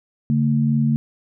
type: tone pair together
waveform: sine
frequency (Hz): 142.25 / 225.8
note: C#3 / A3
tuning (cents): +45 / +45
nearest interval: minor sixth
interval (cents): 800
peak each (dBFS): -18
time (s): 0.3-0.96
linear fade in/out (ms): 0
effects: none